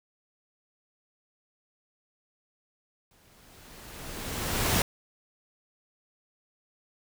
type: noise with exponential growth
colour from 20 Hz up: pink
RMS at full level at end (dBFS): -23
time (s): 3.11-4.82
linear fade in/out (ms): 2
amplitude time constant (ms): 370
effects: none